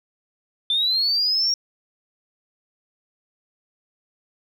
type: linear sweep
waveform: sine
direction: up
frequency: 3520 to 5620 Hz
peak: -17 dBFS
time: 0.7-1.54 s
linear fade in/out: 2 ms
effects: tanh soft clip ceiling -13 dBFS